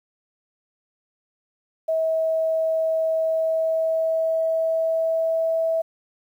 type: tone with pitch glide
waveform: sine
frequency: 644 to 652.6 Hz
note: E5 to E5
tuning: -41 to -18 cents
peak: -19 dBFS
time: 1.88-5.82 s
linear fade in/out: 10 ms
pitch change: +23 cents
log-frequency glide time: 3.18-5.57 s
effects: 9-bit